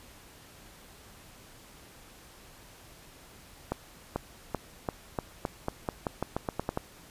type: accelerating click train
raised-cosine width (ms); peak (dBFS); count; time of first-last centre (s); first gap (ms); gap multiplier
1; -15; 15; 3.72-6.774; 440; 0.88
effects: pink hiss -53 dBFS RMS until 7.1 s + resampled to 32000 Hz